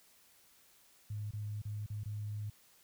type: tone with dropouts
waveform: sine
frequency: 105 Hz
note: G#2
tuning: 19 cents sharp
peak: -37 dBFS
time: 1.1-2.5 s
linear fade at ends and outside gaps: 5 ms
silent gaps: 1.31-1.334 / 1.618-1.652 / 1.863-1.901 / 2.036-2.057 s
effects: white hiss -65 dBFS RMS until 2.83 s

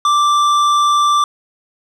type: tone with tanh clipping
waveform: triangle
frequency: 1174.7 Hz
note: D6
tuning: in tune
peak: -12 dBFS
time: 0.05-1.24 s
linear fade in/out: 2 ms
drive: 16 dB
effects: none

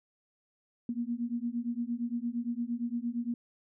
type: beating tone pair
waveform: sine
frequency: 233.2 / 241.9 Hz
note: A#3 / B3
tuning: +1 / -36 cents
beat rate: 8.7 Hz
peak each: -34 / -34 dBFS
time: 0.89-3.34 s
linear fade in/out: 2 ms
effects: none

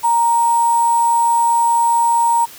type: tone with sample-and-hold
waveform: sine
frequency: 932.3 Hz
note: A#5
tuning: in tune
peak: -11 dBFS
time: 0.03-2.46 s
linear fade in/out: 20 ms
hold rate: 8820 Hz
effects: white hiss -38 dBFS RMS until 2.58 s

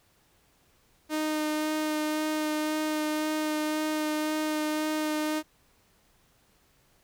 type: tone with vibrato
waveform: sawtooth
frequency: 307.3 Hz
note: D#4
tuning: 21 cents flat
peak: -23 dBFS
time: 1.09-5.43 s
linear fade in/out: 50 ms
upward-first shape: sine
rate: 1.9 Hz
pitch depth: 11 cents each way
effects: pink hiss -65 dBFS RMS until 7.03 s

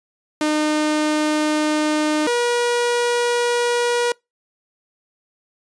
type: tone pair in turn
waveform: sawtooth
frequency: 304.6 / 480.6 Hz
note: D#4 / B4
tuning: -37 / -47 cents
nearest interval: minor sixth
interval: 790 cents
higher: second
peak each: -13 dBFS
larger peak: neither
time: 0.41-2.27 / 2.27-4.12 s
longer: first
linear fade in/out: 2 ms
effects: noise-tail reverb RT60 0.2 s tail -26 dB re dry + resampled to 22050 Hz

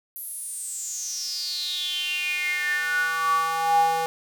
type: tone with high-pass filter sweep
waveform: square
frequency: 163.3 Hz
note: E3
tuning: 16 cents flat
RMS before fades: -26 dBFS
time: 0.16-4.06 s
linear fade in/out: 0 ms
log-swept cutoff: 12000 to 660 Hz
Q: 9.4
effects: none

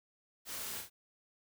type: noise with echo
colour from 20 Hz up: white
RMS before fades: -43 dBFS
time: 0.45-0.83 s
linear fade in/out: 50 ms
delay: 35 ms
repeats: 2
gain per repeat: -4 dB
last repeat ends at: 0.9 s
effects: none

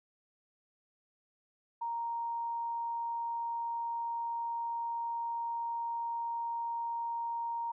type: tone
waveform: sine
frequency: 932.3 Hz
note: A#5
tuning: in tune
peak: -33 dBFS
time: 1.81-7.72 s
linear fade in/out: 10 ms
effects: none

